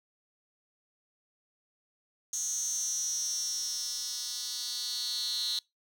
10% pulse tone with high-pass filter sweep, 243.8 Hz, B3, 22 cents flat, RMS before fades -34 dBFS, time 2.33-5.59 s, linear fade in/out 2 ms, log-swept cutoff 6500 to 4100 Hz, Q 9.7, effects noise-tail reverb RT60 0.2 s tail -24 dB re dry

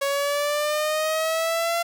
sawtooth exponential sweep, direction up, 554.4 to 685 Hz, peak -18 dBFS, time 0.01-1.83 s, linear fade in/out 10 ms, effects none

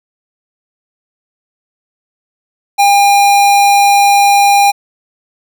square tone, 805 Hz, G5, 46 cents sharp, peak -6 dBFS, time 2.78-4.72 s, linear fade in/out 20 ms, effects none

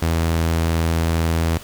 sawtooth tone, 82.3 Hz, E2, 2 cents flat, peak -13 dBFS, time 0.02-1.58 s, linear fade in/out 5 ms, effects pink hiss -39 dBFS RMS until 1.63 s

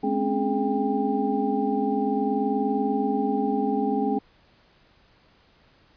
sine tone cluster, 210 / 258.1 / 278.6 / 420.6 / 795 Hz, G#3 / C4 / C#4 / G#4 / G5, +19 / -23 / +9 / +22 / +24 cents, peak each -28 dBFS, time 0.03-4.19 s, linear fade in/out 10 ms, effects pink hiss -59 dBFS RMS until 5.96 s + resampled to 11025 Hz

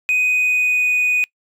triangle tone with pitch glide, 2499 to 2483 Hz, D#7 to D#7, +7 to -4 cents, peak -12 dBFS, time 0.09-1.24 s, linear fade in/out 0 ms, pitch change -11 cents, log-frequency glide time 0.26-0.95 s, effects noise-tail reverb RT60 0.1 s tail -26 dB re dry + tanh soft clip ceiling -8 dBFS

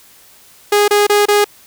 sawtooth tone bursts, 412.7 Hz, G#4, 11 cents flat, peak -5 dBFS, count 4, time 0.72-1.444 s, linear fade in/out 5 ms, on 160 ms, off 28 ms, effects white hiss -45 dBFS RMS until 1.66 s

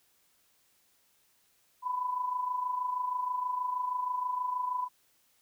sine tone with amplitude modulation, 998 Hz, B5, 18 cents sharp, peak -27 dBFS, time 1.82-4.89 s, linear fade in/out 50 ms, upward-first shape sine, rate 26.3 Hz, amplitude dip 60%, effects white hiss -69 dBFS RMS until 5.41 s

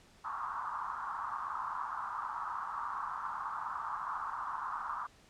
pink band-pass noise, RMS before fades -39 dBFS, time 0.24-5.07 s, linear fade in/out 10 ms, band 940 to 1300 Hz, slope 48 dB/octave, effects pink hiss -62 dBFS RMS until 5.29 s + low-pass 8000 Hz 12 dB/octave

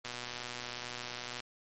click train, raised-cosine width 0.2 ms, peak -22 dBFS, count 166, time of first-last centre 0.05-1.402 s, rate 122 Hz, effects MP3 32 kbps

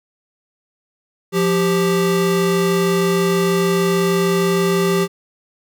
square tone pair together, 175.06 / 393 Hz, F3 / G4, +4 / +4 cents, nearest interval octave + major second, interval 1400 cents, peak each -19 / -17 dBFS, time 1.32-5.08 s, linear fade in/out 50 ms, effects none

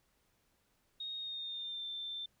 sine tone with pitch glide, 3729 to 3561 Hz, A#7 to A7, 0 to +20 cents, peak -39 dBFS, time 1-2.26 s, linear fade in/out 5 ms, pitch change -80 cents, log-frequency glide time 1.18-1.86 s, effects pink hiss -75 dBFS RMS until 2.4 s

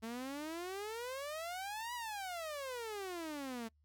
sawtooth exponential two-way sweep, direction up then down, 220 to 987.8 to 220 Hz, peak -37 dBFS, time 0.02-3.69 s, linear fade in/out 20 ms, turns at 1.94 s, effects noise-tail reverb RT60 0.1 s tail -25 dB re dry + added 74 Hz sine -69 dBFS peak until 3.84 s

